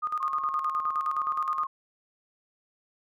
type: tone with tremolo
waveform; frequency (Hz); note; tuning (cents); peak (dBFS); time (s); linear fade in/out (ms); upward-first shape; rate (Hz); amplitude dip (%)
sine; 1230; D#6; -20; -25; 0.02-1.66; 20; square; 9.6; 70
type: tone with vibrato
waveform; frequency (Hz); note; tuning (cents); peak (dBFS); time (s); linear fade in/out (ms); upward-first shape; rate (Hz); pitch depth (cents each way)
sine; 1079; C#6; -47; -31; 0.2-1.67; 5; sine; 1.3; 8
effects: none